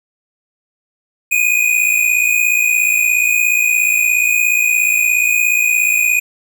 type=tone pair together; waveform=square; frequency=2443 / 2500 Hz; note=D#7 / D#7; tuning=-32 / +8 cents; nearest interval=unison; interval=40 cents; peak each=-15 dBFS; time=1.31-6.2 s; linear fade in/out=10 ms; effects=none